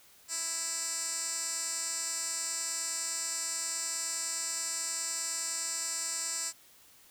10% pulse tone with band-pass filter, 329.6 Hz, E4, in tune, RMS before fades -35 dBFS, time 0.28-6.53 s, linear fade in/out 50 ms, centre 7200 Hz, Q 6, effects white hiss -59 dBFS RMS until 7.1 s

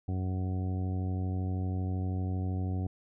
harmonic tone, 92.7 Hz, F#2, 4 cents sharp, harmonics 1 / 2 / 3 / 4 / 5 / 6 / 7 / 8, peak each -30 / -38 / -40 / -47 / -50 / -56 / -55 / -48 dBFS, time 0.08-2.87 s, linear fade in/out 5 ms, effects none

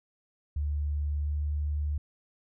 sine tone with pitch glide, 73.42 to 74.02 Hz, D2 to D2, 0 to +14 cents, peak -27 dBFS, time 0.56-1.98 s, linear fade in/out 5 ms, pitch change +14 cents, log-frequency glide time 1.22-1.31 s, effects none

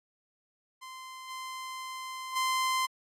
sawtooth tone with level steps, 1038 Hz, C6, 14 cents flat, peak -39 / -34 / -23 dBFS, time 0.81-2.87 s, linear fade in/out 20 ms, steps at 1.29 / 2.35 s, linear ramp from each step 20 ms, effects low-pass 12000 Hz 12 dB/octave + AAC 64 kbps

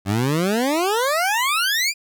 20% pulse exponential sweep, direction up, 93 to 2473 Hz, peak -13 dBFS, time 0.05-1.94 s, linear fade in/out 50 ms, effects none

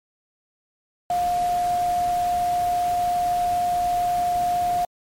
sine tone in noise, 709 Hz, F5, 26 cents sharp, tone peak -19 dBFS, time 1.1-4.85 s, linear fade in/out 2 ms, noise pink, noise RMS -37 dBFS, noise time 1.1-4.85 s, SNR +15 dB, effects MP3 64 kbps

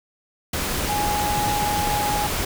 sine tone in noise, 830.6 Hz, G#5, in tune, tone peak -22 dBFS, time 0.89-2.27 s, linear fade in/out 5 ms, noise pink, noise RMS -25 dBFS, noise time 0.53-2.45 s, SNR 0 dB, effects none

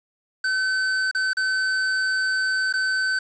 square tone with dropouts, 1527 Hz, G6, 46 cents flat, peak -21 dBFS, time 0.44-3.19 s, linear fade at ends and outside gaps 5 ms, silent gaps 1.113-1.148 / 1.333-1.369 / 2.727-2.737 s, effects resampled to 16000 Hz + 8-bit

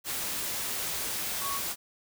sine tone in noise, 1115 Hz, C#6, 10 cents sharp, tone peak -33 dBFS, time 1.4-1.61 s, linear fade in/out 50 ms, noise white, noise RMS -33 dBFS, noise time 0.04-1.76 s, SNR -3 dB, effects none

